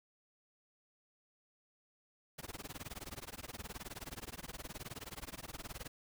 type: noise with tremolo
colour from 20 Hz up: pink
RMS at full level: -44 dBFS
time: 2.38-5.88 s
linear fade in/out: 10 ms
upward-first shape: sine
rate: 19 Hz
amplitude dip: 100%
effects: none